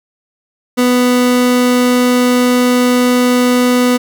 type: tone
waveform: 30% pulse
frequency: 247.8 Hz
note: B3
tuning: 6 cents sharp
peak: -6 dBFS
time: 0.77-3.98 s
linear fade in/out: 20 ms
effects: none